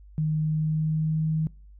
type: tone with pitch glide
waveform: sine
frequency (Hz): 154.9 to 157.52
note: D#3 to D#3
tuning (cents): -7 to +22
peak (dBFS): -22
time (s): 0.18-1.47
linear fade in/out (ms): 0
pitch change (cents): +29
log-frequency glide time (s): 0.38-1.27
effects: noise-tail reverb RT60 0.4 s tail -23 dB re dry + added 50 Hz sine -46 dBFS peak until 1.79 s